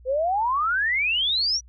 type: exponential sweep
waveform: sine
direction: up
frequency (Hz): 493.9 to 5920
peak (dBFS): -20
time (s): 0.05-1.61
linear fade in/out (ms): 50
effects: added 60 Hz sine -46 dBFS peak until 1.68 s